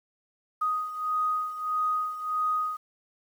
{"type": "beating tone pair", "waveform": "sine", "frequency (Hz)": [1247, 1248.6], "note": ["D#6", "D#6"], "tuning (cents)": [3, 6], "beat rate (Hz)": 1.6, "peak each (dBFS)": [-27, -32], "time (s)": [0.61, 2.77], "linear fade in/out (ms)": 10, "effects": ["9-bit"]}